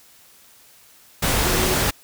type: tone in noise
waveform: sine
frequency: 370 Hz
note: F#4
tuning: in tune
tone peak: -25 dBFS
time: 1.46-1.75 s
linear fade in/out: 10 ms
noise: pink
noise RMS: -20 dBFS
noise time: 1.22-1.91 s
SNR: -8 dB
effects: white hiss -51 dBFS RMS until 2.03 s